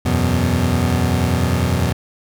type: chord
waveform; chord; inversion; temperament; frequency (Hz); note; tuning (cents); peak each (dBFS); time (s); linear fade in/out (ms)
25% pulse; E suspended second; none; equal; 82.41 / 92.5 / 123.47; E2 / F#2 / B2; 0 / 0 / 0; -16; 0.05-1.93; 10
effects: none